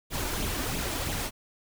pink noise with flanger, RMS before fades -31 dBFS, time 0.1-1.31 s, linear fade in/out 50 ms, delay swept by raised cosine 0.28 to 3.38 ms, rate 3 Hz, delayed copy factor +0.5, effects none

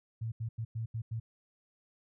sine tone bursts at uneven times, 113.2 Hz, A2, 50 cents sharp, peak -33 dBFS, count 6, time 0.21-0.32 / 0.4-0.49 / 0.58-0.65 / 0.75-0.86 / 0.94-1.02 / 1.11-1.2 s, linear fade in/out 10 ms, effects none

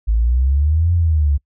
sine exponential two-way sweep, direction up then down, 52.5 to 87.7 to 69.4 Hz, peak -12 dBFS, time 0.07-1.38 s, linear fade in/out 20 ms, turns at 0.93 s, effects noise-tail reverb RT60 0.1 s tail -25 dB re dry

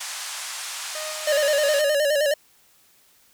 white band-pass noise, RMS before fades -33 dBFS, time 0-1.82 s, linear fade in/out 10 ms, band 760 to 9200 Hz, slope 24 dB/octave
sawtooth tone with tremolo, 620 Hz, D#5, 6 cents flat, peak -28 dBFS, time 0.95-1.95 s, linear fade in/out 2 ms, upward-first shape square, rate 3 Hz, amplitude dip 35%
square tone with vibrato, 585 Hz, D5, 7 cents flat, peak -19 dBFS, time 1.27-2.34 s, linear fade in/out 5 ms, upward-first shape square, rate 9.6 Hz, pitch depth 66 cents each way
effects white hiss -58 dBFS RMS until 3.33 s

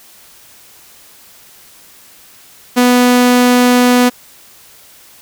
sawtooth tone, 246.9 Hz, B3, in tune, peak -3 dBFS, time 2.76-4.1 s, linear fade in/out 20 ms, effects white hiss -42 dBFS RMS until 5.21 s

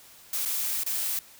blue noise with dropouts, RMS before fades -29 dBFS, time 0.33-1.19 s, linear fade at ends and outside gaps 2 ms, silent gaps 0.452-0.457 / 0.835-0.863 s, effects white hiss -52 dBFS RMS until 1.39 s

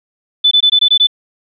sine tone bursts, 3500 Hz, A7, 10 cents flat, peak -6 dBFS, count 7, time 0.44-1.071 s, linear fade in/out 10 ms, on 73 ms, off 20 ms, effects none

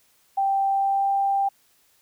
sine tone with pitch glide, 784 to 789.9 Hz, G5 to G5, 0 to +13 cents, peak -19 dBFS, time 0.37-1.49 s, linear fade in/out 10 ms, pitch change +13 cents, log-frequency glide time 0.68-1.1 s, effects white hiss -62 dBFS RMS until 2.01 s

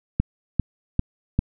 click train, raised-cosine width 5 ms, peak -6 dBFS, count 4, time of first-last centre 0.2-1.39 s, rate 2.52 Hz, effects none

